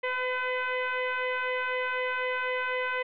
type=tone with frequency modulation; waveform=sine; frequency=508 Hz; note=B4; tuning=49 cents sharp; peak=-27 dBFS; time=0.03-3.03 s; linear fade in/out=10 ms; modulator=506 Hz; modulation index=4; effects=none